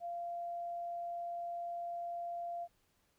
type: tone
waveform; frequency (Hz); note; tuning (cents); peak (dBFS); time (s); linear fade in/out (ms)
sine; 691; F5; -19; -38; 0-2.68; 50
effects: pink hiss -75 dBFS RMS until 3.18 s